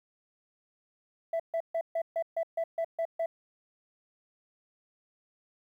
sine tone bursts, 662 Hz, E5, 7 cents sharp, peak -25 dBFS, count 10, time 1.33-3.26 s, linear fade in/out 5 ms, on 67 ms, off 140 ms, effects tanh soft clip ceiling -26 dBFS + 11-bit

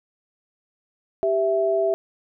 sine tone pair together, 392 / 659.3 Hz, G4 / E5, 0 / 0 cents, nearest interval major sixth, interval 900 cents, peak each -22 / -20 dBFS, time 1.23-1.94 s, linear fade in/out 0 ms, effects none

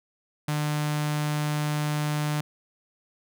sawtooth tone with notch filter, 150 Hz, D3, 37 cents sharp, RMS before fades -27 dBFS, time 0.48-2.41 s, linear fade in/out 5 ms, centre 400 Hz, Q 1.3, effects none

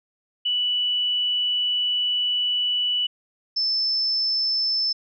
sine tone pair in turn, 2960 / 5274 Hz, F#7 / E8, 0 / 0 cents, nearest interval minor seventh, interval 1000 cents, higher second, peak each -20 dBFS, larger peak neither, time 0.45-3.07 / 3.56-4.93 s, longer first, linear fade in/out 10 ms, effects none

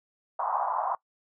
white band-pass noise, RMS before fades -29 dBFS, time 0.39-0.95 s, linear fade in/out 2 ms, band 680 to 1100 Hz, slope 48 dB/octave, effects noise-tail reverb RT60 0.1 s tail -21 dB re dry

